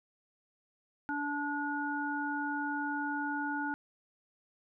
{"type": "harmonic tone", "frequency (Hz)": 290, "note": "D4", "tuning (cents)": -22, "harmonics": [1, 3, 5], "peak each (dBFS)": [-36, -37, -36], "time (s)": [1.09, 3.74], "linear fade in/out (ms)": 0, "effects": []}